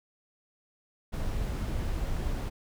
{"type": "noise", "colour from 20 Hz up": "brown", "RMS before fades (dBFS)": -31, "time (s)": [1.12, 2.5], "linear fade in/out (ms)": 20, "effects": []}